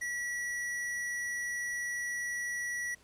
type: tone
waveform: square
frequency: 1938 Hz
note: B6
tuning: 33 cents flat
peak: -34 dBFS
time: 0.01-2.95 s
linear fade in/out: 10 ms
effects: pink hiss -62 dBFS RMS until 3.03 s + low-pass 11000 Hz 12 dB/octave